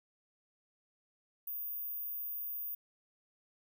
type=tone; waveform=sine; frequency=14917 Hz; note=A#9; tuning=in tune; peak=-37 dBFS; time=1.47-2.75 s; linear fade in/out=5 ms; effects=none